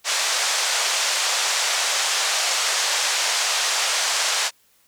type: band-pass noise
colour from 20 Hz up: white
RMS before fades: -22 dBFS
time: 0.04-4.51 s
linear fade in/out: 50 ms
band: 570 to 7400 Hz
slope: 24 dB/octave
effects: white hiss -60 dBFS RMS until 4.87 s